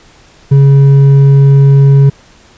sine tone with hard clipping, 138.59 Hz, C#3, in tune, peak -3 dBFS, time 0.51-2.1 s, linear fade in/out 10 ms, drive 4 dB, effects pink hiss -42 dBFS RMS until 2.57 s + resampled to 16000 Hz

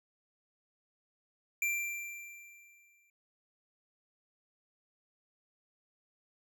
square tone with exponential decay, 2359 Hz, D7, 7 cents sharp, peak -29 dBFS, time 1.62-3.1 s, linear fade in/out 2 ms, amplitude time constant 320 ms, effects none

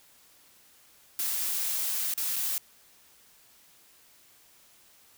blue noise with dropouts, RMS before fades -30 dBFS, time 1.19-2.58 s, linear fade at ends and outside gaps 1 ms, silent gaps 2.139-2.177 / 2.359-2.363 s, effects white hiss -59 dBFS RMS until 5.17 s

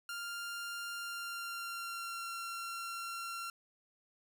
sawtooth tone with pitch glide, 1396.9 to 1368.9 Hz, F6 to F6, 0 to -35 cents, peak -36 dBFS, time 0.09-3.5 s, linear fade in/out 2 ms, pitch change -35 cents, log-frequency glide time 0.93-2.3 s, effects none

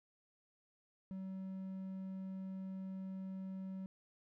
triangle tone, 190 Hz, F#3, 46 cents sharp, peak -40 dBFS, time 1.11-3.86 s, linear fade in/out 0 ms, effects none

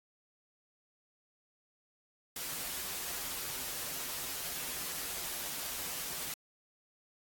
white noise with comb filter, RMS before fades -39 dBFS, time 2.36-6.34 s, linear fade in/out 2 ms, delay 9.3 ms, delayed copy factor -0.6, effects AAC 64 kbps

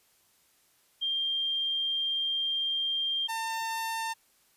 sine / sawtooth tone pair in turn, 3189 / 901.6 Hz, G7 / A5, +29 / +42 cents, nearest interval octave + minor seventh, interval 2187 cents, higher first, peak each -27 dBFS, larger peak neither, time 1.01-3.28 / 3.28-4.14 s, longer first, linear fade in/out 20 ms, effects white hiss -66 dBFS RMS until 4.56 s + resampled to 32000 Hz

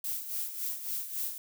violet noise with tremolo, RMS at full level -33 dBFS, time 0.04-1.38 s, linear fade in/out 2 ms, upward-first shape sine, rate 3.6 Hz, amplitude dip 65%, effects none

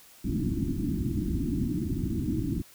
white low-pass noise, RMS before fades -29 dBFS, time 0.24-2.62 s, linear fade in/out 5 ms, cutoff 340 Hz, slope 96 dB/octave, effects white hiss -54 dBFS RMS until 2.74 s

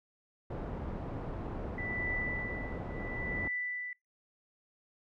pink low-pass noise, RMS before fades -39 dBFS, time 0.5-3.48 s, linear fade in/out 5 ms, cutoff 810 Hz, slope 12 dB/octave
sine tone with tremolo, 1981 Hz, B6, 5 cents sharp, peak -32 dBFS, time 1.78-3.93 s, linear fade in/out 2 ms, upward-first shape triangle, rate 0.71 Hz, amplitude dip 100%
effects noise-tail reverb RT60 0.2 s tail -25 dB re dry

